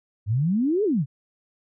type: exponential two-way sweep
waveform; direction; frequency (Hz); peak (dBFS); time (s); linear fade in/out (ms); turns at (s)
sine; up then down; 96.9 to 445.3 to 119.9; -19; 0.26-1.06; 50; 0.84
effects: none